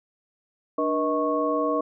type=tone cluster; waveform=sine; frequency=295.6 / 480.8 / 632 / 1101 Hz; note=D4 / B4 / D#5 / C#6; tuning=+11 / -46 / +27 / -12 cents; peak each=-27 dBFS; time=0.78-1.81 s; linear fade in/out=5 ms; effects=none